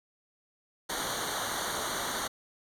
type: noise with comb filter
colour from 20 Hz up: pink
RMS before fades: -33 dBFS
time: 0.89-2.28 s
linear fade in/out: 10 ms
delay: 0.39 ms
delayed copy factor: -0.9
effects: low-pass 12000 Hz 12 dB/octave